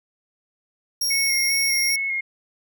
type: tone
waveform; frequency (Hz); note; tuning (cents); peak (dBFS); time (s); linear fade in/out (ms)
sawtooth; 5588; F8; 0; -18; 1.01-1.96; 5
type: tone with vibrato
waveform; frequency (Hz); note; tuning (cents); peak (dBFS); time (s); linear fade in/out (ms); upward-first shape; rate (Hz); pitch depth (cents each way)
sine; 2168; C#7; -39; -22; 1.1-2.21; 10; square; 2.5; 19
effects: none